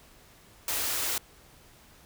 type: band-stop noise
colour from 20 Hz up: white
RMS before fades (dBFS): -30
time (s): 0.68-1.18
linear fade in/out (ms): 2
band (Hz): 120 to 260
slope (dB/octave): 48
effects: pink hiss -56 dBFS RMS until 2.05 s